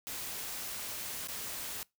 white noise with dropouts, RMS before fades -40 dBFS, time 0.07-1.83 s, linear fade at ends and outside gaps 0 ms, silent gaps 1.272-1.285 s, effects noise-tail reverb RT60 0.2 s tail -23 dB re dry

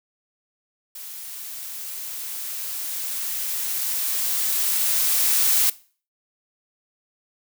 blue noise with level ramp, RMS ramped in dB -37 to -18 dBFS, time 0.95-5.7 s, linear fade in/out 5 ms, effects noise-tail reverb RT60 0.4 s tail -19 dB re dry

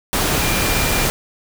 sine tone in noise, 2391 Hz, D7, 30 cents sharp, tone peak -26 dBFS, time 0.42-1.05 s, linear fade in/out 0 ms, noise pink, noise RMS -18 dBFS, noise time 0.13-1.1 s, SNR -11 dB, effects none

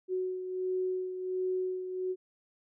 sine beating tone pair, 370 / 371.4 Hz, F#4 / F#4, 0 / +7 cents, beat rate 1.4 Hz, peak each -31 / -39 dBFS, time 0.08-2.16 s, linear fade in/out 50 ms, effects none

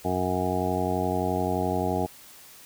harmonic tone, 91.6 Hz, F#2, 17 cents flat, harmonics 1 / 2 / 3 / 4 / 5 / 7 / 8 / 9, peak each -32 / -32 / -32 / -32 / -32 / -32 / -32 / -32 dBFS, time 0.04-2.07 s, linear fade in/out 20 ms, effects white hiss -49 dBFS RMS until 2.65 s

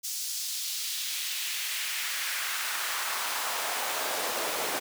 pink noise with high-pass filter sweep, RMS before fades -32 dBFS, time 0.03-4.8 s, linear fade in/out 20 ms, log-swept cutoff 5800 to 440 Hz, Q 1.3, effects none

